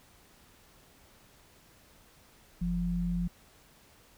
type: tone pair together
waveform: sine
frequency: 46.25 / 174.61 Hz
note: F#1 / F3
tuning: 0 / 0 cents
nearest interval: octave + major seventh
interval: 2300 cents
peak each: -34 / -29 dBFS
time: 2.61-3.28 s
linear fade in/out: 10 ms
effects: pink hiss -60 dBFS RMS until 4.17 s

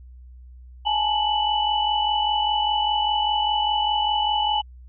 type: tone cluster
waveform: sine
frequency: 838 / 883 / 2971 Hz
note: G#5 / A5 / F#7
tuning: +15 / +6 / +6 cents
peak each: -22 / -26 / -24 dBFS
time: 0.85-4.62 s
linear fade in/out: 20 ms
effects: added 62 Hz sine -41 dBFS peak until 4.88 s

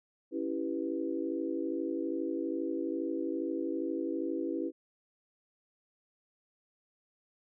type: chord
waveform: sine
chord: C# half-diminished seventh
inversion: none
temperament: equal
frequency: 277.2 / 329.6 / 392 / 493.9 Hz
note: C#4 / E4 / G4 / B4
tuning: 0 / 0 / 0 / 0 cents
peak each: -37 / -34 / -39 / -40 dBFS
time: 0.31-4.72 s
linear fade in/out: 50 ms
effects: none

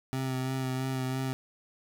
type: tone with vibrato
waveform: 25% pulse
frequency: 130.81 Hz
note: C3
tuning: in tune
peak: -26 dBFS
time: 0.13-1.33 s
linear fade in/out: 0 ms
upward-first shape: sine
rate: 3 Hz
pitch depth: 21 cents each way
effects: none

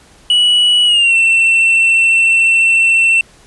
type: tone with pitch glide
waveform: triangle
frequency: 2937 to 2693 Hz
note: F#7 to E7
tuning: -13 to +36 cents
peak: -6 dBFS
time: 0.3-3.21 s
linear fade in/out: 2 ms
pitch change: -151 cents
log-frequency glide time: 0.85-1.15 s
effects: pink hiss -45 dBFS RMS until 3.46 s + resampled to 24000 Hz

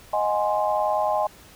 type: chord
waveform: sine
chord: Ab dominant seventh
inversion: second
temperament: equal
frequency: 622.3 / 740 / 830.6 / 1046.5 Hz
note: Eb5 / Gb5 / Ab5 / C6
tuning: 0 / 0 / 0 / 0 cents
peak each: -24 / -29 / -24 / -28 dBFS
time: 0.13-1.27 s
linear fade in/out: 5 ms
effects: pink hiss -49 dBFS RMS until 1.55 s

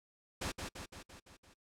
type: noise with echo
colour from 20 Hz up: pink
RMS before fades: -38 dBFS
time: 0.41-0.52 s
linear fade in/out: 10 ms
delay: 170 ms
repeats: 6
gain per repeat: -4 dB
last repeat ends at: 1.54 s
effects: noise-tail reverb RT60 0.1 s tail -26 dB re dry + low-pass 9000 Hz 12 dB/octave

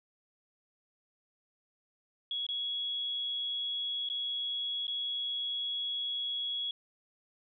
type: tone with dropouts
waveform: sine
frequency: 3343 Hz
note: G#7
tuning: 11 cents sharp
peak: -32 dBFS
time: 2.31-6.71 s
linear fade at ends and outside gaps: 2 ms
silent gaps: 2.466-2.488 / 4.089-4.099 / 4.869-4.879 s
effects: none

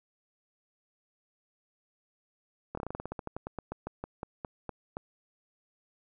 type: slowing click train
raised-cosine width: 1 ms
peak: -22 dBFS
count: 22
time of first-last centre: 2.75-4.969 s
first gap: 24 ms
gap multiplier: 1.13
effects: none

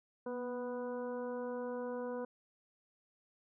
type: harmonic tone with a mistuned harmonic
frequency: 246.9 Hz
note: B3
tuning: in tune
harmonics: 1 / 2 / 3 / 4 / 5 / 6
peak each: -43 / -39 / -53 / -48 / -57 / -54 dBFS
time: 0.26-2.25 s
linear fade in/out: 5 ms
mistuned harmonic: 1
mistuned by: -29 cents
effects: none

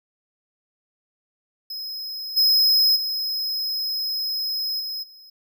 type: tone with level steps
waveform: square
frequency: 5110 Hz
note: D#8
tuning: 45 cents sharp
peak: -30 / -15 / -24 / -28 / -45 dBFS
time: 1.7-5.3 s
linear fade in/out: 5 ms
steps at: 2.36 / 2.95 / 4.79 / 5.02 s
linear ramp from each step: 20 ms
effects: none

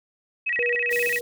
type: tone with vibrato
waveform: sine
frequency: 2214 Hz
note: C#7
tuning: 3 cents flat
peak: -22 dBFS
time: 0.46-1.19 s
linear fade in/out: 10 ms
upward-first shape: square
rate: 15 Hz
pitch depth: 250 cents each way
type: tone with tremolo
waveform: sine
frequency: 481.5 Hz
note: B4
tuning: 44 cents flat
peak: -24 dBFS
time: 0.59-1.21 s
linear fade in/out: 0 ms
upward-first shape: square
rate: 3.1 Hz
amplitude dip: 50%
type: band-stop noise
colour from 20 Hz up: white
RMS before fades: -36 dBFS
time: 0.9-1.21 s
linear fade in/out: 20 ms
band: 640 to 2900 Hz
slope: 24 dB/octave
effects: none

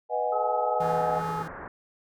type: chord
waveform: sine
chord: G# minor seventh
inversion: first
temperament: equal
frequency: 493.9 / 622.3 / 740 / 830.6 Hz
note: B4 / D#5 / F#5 / G#5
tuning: 0 / 0 / 0 / 0 cents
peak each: -30 dBFS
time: 0.09-1.22 s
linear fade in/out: 50 ms
type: harmonic tone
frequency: 426.4 Hz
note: G#4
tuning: 46 cents sharp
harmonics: 1 / 2 / 3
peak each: -39 / -31 / -34 dBFS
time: 0.32-1.43 s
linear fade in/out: 10 ms
type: tone with tremolo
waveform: square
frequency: 163.8 Hz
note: E3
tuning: 11 cents flat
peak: -34 dBFS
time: 0.8-1.48 s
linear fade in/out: 5 ms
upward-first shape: triangle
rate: 2.6 Hz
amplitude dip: 40%
type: low-pass noise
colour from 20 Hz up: white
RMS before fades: -40 dBFS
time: 0.82-1.68 s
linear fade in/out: 2 ms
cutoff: 1700 Hz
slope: 48 dB/octave
effects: none

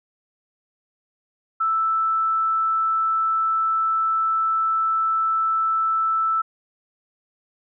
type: tone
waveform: sine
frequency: 1320 Hz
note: E6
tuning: 2 cents sharp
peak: -18 dBFS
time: 1.6-6.42 s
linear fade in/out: 10 ms
effects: none

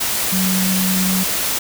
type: tone in noise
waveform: sine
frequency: 187.2 Hz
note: F#3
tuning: 20 cents sharp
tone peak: -17 dBFS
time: 0.32-1.24 s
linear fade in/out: 10 ms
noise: white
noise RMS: -20 dBFS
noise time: 0-1.59 s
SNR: 0 dB
effects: none

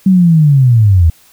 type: linear sweep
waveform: sine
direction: down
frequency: 193.8 to 77.78 Hz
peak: -4 dBFS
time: 0.06-1.1 s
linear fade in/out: 5 ms
effects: white hiss -46 dBFS RMS until 1.32 s

